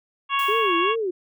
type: harmonic tone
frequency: 554.4 Hz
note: C#5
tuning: in tune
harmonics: 2 / 3 / 4 / 5 / 6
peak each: -21 / -33 / -31 / -26 / -32 dBFS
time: 0.29-0.96 s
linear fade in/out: 50 ms
type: noise with exponential decay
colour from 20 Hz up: blue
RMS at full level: -37 dBFS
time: 0.39-0.95 s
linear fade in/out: 1 ms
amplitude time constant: 120 ms
type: tone with vibrato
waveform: sine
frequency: 392 Hz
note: G4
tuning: in tune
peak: -22 dBFS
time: 0.48-1.11 s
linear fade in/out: 10 ms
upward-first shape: sine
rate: 2.6 Hz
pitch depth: 270 cents each way
effects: none